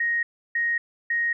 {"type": "tone bursts", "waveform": "sine", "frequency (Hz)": 1872, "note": "A#6", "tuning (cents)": 7, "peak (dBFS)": -21, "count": 3, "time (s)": [0, 1.33], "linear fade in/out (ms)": 5, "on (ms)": 230, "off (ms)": 320, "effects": []}